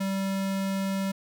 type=tone; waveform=square; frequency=194 Hz; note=G3; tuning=18 cents flat; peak=-27 dBFS; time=0-1.12 s; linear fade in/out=10 ms; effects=none